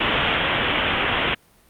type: low-pass noise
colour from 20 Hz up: white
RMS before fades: -21 dBFS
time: 0-1.35 s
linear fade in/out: 10 ms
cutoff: 3400 Hz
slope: 96 dB/octave
effects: pink hiss -56 dBFS RMS until 1.69 s + Opus 48 kbps